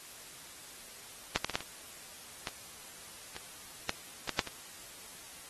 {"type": "clicks", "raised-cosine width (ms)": 0.2, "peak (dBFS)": [-9, -12, -18, -12, -22, -17, -22, -13, -14, -9, -22], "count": 11, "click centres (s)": [1.36, 1.446, 1.497, 1.555, 1.606, 2.472, 3.365, 3.894, 4.293, 4.392, 4.473], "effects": ["white hiss -50 dBFS RMS until 5.49 s", "AAC 32 kbps"]}